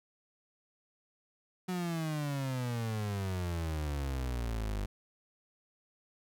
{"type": "exponential sweep", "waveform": "35% pulse", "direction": "down", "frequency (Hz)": [185, 49], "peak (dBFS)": -31, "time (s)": [1.68, 4.86], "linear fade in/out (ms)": 10, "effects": []}